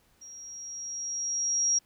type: tone with level ramp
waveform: sine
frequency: 5650 Hz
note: F8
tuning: 19 cents sharp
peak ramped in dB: -44 to -21 dBFS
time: 0.21-1.79 s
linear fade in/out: 10 ms
effects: pink hiss -66 dBFS RMS until 1.85 s